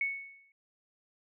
sine tone with exponential decay, 2213 Hz, C#7, 3 cents flat, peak -26 dBFS, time 0.01-0.52 s, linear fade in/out 2 ms, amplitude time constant 110 ms, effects none

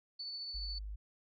sine tone with tremolo, 4479 Hz, C#8, 17 cents sharp, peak -39 dBFS, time 0.19-0.79 s, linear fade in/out 10 ms, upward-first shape triangle, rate 14 Hz, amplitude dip 30%
sine tone, 51.2 Hz, G#1, 24 cents flat, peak -40 dBFS, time 0.54-0.96 s, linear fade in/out 10 ms
effects none

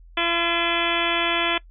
harmonic tone with a mistuned harmonic, 340 Hz, F4, 46 cents flat, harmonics 1 / 2 / 3 / 4 / 5 / 6 / 7 / 8 / 9 / 10, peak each -29 / -29 / -29 / -29 / -29 / -29 / -29 / -29 / -29 / -29 dBFS, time 0.17-1.58 s, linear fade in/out 5 ms, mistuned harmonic 8, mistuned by -65 cents, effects noise-tail reverb RT60 0.1 s tail -21 dB re dry + added 42 Hz sine -44 dBFS peak until 1.7 s

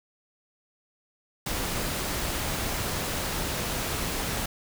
pink noise, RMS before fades -30 dBFS, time 1.46-4.46 s, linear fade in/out 5 ms, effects none

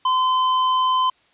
sine tone with tanh clipping, 1026 Hz, C6, 34 cents flat, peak -18 dBFS, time 0.05-1.1 s, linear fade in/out 5 ms, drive 14 dB, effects white hiss -59 dBFS RMS until 1.33 s + resampled to 8000 Hz

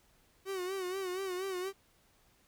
45% pulse tone with vibrato, 374.4 Hz, F#4, 20 cents sharp, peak -35 dBFS, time 0.45-1.73 s, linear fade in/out 50 ms, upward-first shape sine, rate 4.2 Hz, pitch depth 77 cents each way, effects pink hiss -68 dBFS RMS until 2.47 s

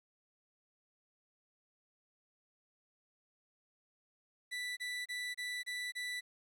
30% pulse tone bursts, 1975.5 Hz, B6, in tune, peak -35 dBFS, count 6, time 4.51-6.21 s, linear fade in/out 20 ms, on 260 ms, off 28 ms, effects low-pass 11000 Hz 12 dB/octave + 12-bit

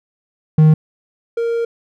triangle tone pair in turn, 155.56 / 464.9 Hz, D#3 / A#4, 0 / -5 cents, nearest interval octave + perfect fifth, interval 1895 cents, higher second, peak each -4 / -14 dBFS, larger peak first, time 0.58-0.74 / 1.37-1.65 s, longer second, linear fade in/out 5 ms, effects none

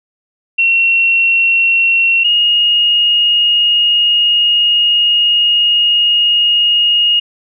sine tone pair in turn, 2725 / 2863 Hz, F7 / F7, -43 / +42 cents, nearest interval minor second, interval 85 cents, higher second, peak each -8 dBFS, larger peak neither, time 0.58-2.24 / 2.24-7.2 s, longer second, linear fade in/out 10 ms, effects none

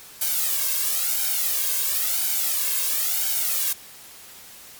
blue noise with flanger, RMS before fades -23 dBFS, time 0.21-3.73 s, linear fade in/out 5 ms, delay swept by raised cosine 1.3 to 1.88 ms, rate 0.98 Hz, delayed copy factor +0.9, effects white hiss -44 dBFS RMS until 4.79 s + MP3 96 kbps

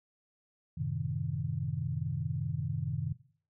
sine chord, F# diminished seventh, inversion none, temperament equal, 92.5 / 110 / 130.81 / 155.56 Hz, F#2 / A2 / C3 / Eb3, 0 / 0 / 0 / 0 cents, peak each -39 / -39 / -35 / -35 dBFS, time 0.77-3.13 s, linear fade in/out 10 ms, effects noise-tail reverb RT60 0.5 s tail -18 dB re dry

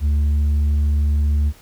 triangle tone with tanh clipping, 73.42 Hz, D2, in tune, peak -15 dBFS, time 0-1.53 s, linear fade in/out 50 ms, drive 8 dB, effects pink hiss -48 dBFS RMS until 1.61 s

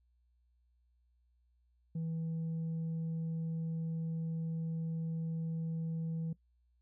sine tone with tanh clipping, 163 Hz, E3, 19 cents flat, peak -35 dBFS, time 1.95-6.33 s, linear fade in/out 5 ms, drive 2 dB, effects noise-tail reverb RT60 0.1 s tail -19 dB re dry + added 60 Hz sine -69 dBFS peak until 6.81 s

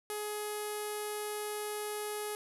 sawtooth tone with low-pass filter, 420 Hz, G#4, 19 cents sharp, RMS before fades -38 dBFS, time 0.1-2.35 s, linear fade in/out 0 ms, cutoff 11000 Hz, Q 5.4, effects 10-bit

